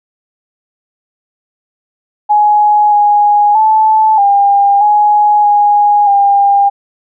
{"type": "tone with pitch steps", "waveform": "sine", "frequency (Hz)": [837, 828, 871, 803, 835, 826, 802], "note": ["G#5", "G#5", "A5", "G5", "G#5", "G#5", "G5"], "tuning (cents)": [13, -5, -18, 41, 9, -10, 39], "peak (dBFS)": -5, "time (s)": [2.29, 6.7], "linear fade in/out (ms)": 20, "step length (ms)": 630, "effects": []}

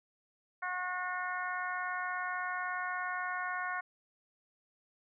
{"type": "harmonic tone with a mistuned harmonic", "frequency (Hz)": 363.5, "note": "F#4", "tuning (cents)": -31, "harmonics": [2, 3, 4, 5, 6], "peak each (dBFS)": [-41, -39, -38, -41, -47], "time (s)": [0.62, 3.81], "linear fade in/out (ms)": 10, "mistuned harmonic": 6, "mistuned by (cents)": -18, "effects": []}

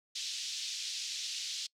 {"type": "band-pass noise", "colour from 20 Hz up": "pink", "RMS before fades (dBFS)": -39, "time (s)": [0.15, 1.67], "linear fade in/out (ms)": 10, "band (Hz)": [3300, 6300], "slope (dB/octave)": 24, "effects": ["noise-tail reverb RT60 0.1 s tail -25 dB re dry"]}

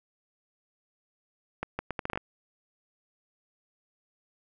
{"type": "accelerating click train", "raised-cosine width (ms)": 0.5, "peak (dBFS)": -16, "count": 9, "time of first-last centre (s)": [1.63, 2.175], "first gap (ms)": 160, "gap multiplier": 0.73, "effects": []}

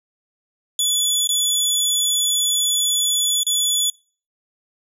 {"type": "tone with dropouts", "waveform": "20% pulse", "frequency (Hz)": 3434, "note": "A7", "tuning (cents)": -43, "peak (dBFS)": -11, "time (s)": [0.79, 3.9], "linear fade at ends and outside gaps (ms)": 2, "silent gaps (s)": [[1.273, 1.29], [3.433, 3.466]], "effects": ["noise-tail reverb RT60 0.4 s tail -24 dB re dry"]}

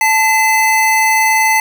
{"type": "tone pair together", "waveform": "square", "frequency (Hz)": [876.8, 2039], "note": ["A5", "C7"], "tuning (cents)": [-6, -45], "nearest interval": "octave + minor third", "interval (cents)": 1461, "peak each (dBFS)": -13, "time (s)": [0.01, 1.6], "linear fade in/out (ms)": 2, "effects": []}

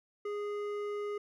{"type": "tone with hard clipping", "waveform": "sine", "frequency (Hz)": 413.2, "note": "G#4", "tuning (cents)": -9, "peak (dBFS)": -36, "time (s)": [0.25, 1.18], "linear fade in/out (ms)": 5, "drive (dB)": 10, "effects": []}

